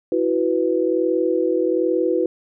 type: chord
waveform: sine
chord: E suspended second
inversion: none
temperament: just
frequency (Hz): 329.6 / 370.8 / 494.4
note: E4 / F#4 / B4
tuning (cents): 0 / +4 / +2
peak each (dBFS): -21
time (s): 0.12-2.26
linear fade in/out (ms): 2
effects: none